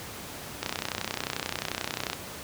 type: click train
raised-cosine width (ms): 0.2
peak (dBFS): -11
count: 48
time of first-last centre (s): 0.63-2.132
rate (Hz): 31.3
effects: pink hiss -40 dBFS RMS until 2.43 s + high-pass 80 Hz 12 dB/octave